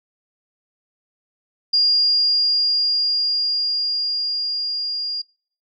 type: tone with level ramp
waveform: sine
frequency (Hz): 4824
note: D8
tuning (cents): +46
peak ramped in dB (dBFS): -13 to -23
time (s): 1.73-5.22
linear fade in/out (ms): 10
effects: noise-tail reverb RT60 0.5 s tail -25 dB re dry